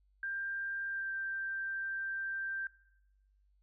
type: tone with pitch glide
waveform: sine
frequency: 1589 to 1573.5 Hz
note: G6 to G6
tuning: +23 to +6 cents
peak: -35 dBFS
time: 0.23-2.67 s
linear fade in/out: 2 ms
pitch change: -17 cents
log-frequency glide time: 0.89-1.08 s
effects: noise-tail reverb RT60 0.9 s tail -21 dB re dry + added 49 Hz sine -67 dBFS peak until 3.62 s